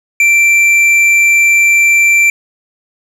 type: tone with tanh clipping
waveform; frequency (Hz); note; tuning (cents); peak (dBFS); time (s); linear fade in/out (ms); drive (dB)
sine; 2349; D7; 0; -7; 0.2-2.3; 2; 8
effects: none